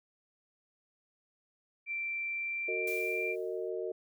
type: tone with pitch glide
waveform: sine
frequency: 2349 to 2368 Hz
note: D7 to D7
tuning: 0 to +14 cents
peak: -33 dBFS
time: 1.86-3.36 s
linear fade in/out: 50 ms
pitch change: +14 cents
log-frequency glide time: 2.29-3.22 s
type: chord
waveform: sine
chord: D# minor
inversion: first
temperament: equal with one note detuned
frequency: 370 / 456.8 / 622.3 Hz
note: F#4 / A#4 / D#5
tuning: 0 / -35 / 0 cents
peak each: -37 / -37 / -41 dBFS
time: 2.68-3.92 s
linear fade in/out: 5 ms
type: noise with exponential decay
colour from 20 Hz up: blue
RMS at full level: -43 dBFS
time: 2.87-3.7 s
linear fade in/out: 5 ms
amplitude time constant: 180 ms
effects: none